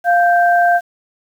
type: tone pair together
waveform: sine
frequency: 698.9 / 1568 Hz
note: F5 / G6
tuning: +1 / 0 cents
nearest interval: octave + major second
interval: 1399 cents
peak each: -10 / -16 dBFS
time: 0.04-0.81 s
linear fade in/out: 50 ms
effects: 7-bit